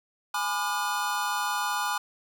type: chord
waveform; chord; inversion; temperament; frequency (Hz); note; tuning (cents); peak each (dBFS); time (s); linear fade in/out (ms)
square; G# diminished seventh; none; just; 830.6 / 996.7 / 1196.1 / 1435.3; G#5 / B5 / D6 / F6; 0 / +16 / +31 / +47; -33; 0.34-1.98; 5
effects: none